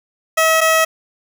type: tone pair in turn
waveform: 15% pulse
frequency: 643 / 643 Hz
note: E5 / E5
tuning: -43 / -43 cents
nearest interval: unison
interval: 0 cents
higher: neither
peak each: -5 dBFS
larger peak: neither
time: 0.37-0.61 / 0.61-0.85 s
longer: neither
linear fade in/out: 10 ms
effects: none